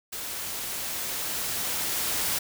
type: noise with level ramp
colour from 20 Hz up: white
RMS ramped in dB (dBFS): -35 to -27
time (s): 0.12-2.39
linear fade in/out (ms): 10
effects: none